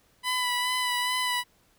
15% pulse tone with vibrato, 995 Hz, B5, 13 cents sharp, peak -19 dBFS, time 0.23-1.44 s, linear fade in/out 50 ms, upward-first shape sine, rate 2.4 Hz, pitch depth 23 cents each way, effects pink hiss -64 dBFS RMS until 1.78 s

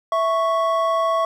triangle tone pair together, 658.3 / 1108.7 Hz, E5 / C#6, -3 / 0 cents, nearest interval major sixth, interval 903 cents, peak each -18 dBFS, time 0.12-1.25 s, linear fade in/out 2 ms, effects none

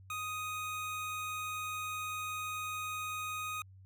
25% pulse tone, 1247 Hz, D#6, 3 cents sharp, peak -33 dBFS, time 0.1-3.62 s, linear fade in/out 2 ms, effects added 95 Hz sine -53 dBFS peak until 3.85 s

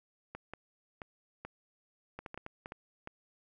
clicks, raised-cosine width 0.5 ms, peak -27 dBFS, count 12, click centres 0.35 / 0.536 / 1.018 / 1.45 / 2.19 / 2.262 / 2.344 / 2.376 / 2.464 / 2.659 / 2.721 / 3.074 s, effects none

